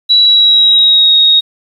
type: tone with pitch glide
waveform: sine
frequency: 3921 to 3757 Hz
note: B7 to A#7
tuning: -13 to +13 cents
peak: -4 dBFS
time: 0.09-1.41 s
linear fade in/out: 20 ms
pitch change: -74 cents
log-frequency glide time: 0.19-1.15 s
effects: 7-bit